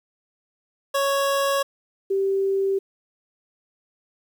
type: tone pair in turn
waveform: 25% pulse / sine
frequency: 554.4 / 389.8 Hz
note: C#5 / G4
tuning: 0 / -10 cents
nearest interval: tritone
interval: 610 cents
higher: first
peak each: -16 / -19 dBFS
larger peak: first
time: 0.94-1.63 / 2.1-2.79 s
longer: neither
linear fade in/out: 10 ms
effects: 9-bit